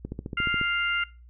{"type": "click train", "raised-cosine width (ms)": 3, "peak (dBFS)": -20, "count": 9, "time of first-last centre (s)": [0.05, 0.613], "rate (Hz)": 14.2}
{"type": "harmonic tone", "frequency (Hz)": 698.5, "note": "F5", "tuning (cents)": 0, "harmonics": [2, 3, 4], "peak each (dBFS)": [-27, -29, -30], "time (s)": [0.37, 1.04], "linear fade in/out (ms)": 5}
{"effects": ["noise-tail reverb RT60 0.3 s tail -21 dB re dry", "added 60 Hz sine -47 dBFS peak until 1.29 s"]}